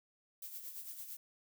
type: noise with tremolo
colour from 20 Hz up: violet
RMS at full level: -45 dBFS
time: 0.42-1.17 s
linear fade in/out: 5 ms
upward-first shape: sine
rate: 8.9 Hz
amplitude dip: 55%
effects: none